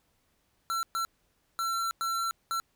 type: tone bursts at uneven times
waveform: square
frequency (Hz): 1351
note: E6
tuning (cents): +42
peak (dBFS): -29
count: 5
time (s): 0.7-0.83 / 0.95-1.05 / 1.59-1.91 / 2.01-2.31 / 2.51-2.6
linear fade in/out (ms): 0
effects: pink hiss -72 dBFS RMS until 2.75 s